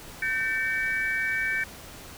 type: tone cluster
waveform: sine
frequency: 1550 / 1801 / 2279 Hz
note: G6 / A6 / C#7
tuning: -20 / +40 / +47 cents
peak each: -29 dBFS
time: 0.22-1.64 s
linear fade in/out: 5 ms
effects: pink hiss -44 dBFS RMS until 2.17 s